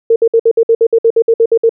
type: tone bursts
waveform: sine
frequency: 456.9 Hz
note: A#4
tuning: 35 cents flat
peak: -5 dBFS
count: 14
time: 0.1-1.694 s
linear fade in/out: 5 ms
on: 60 ms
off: 58 ms
effects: none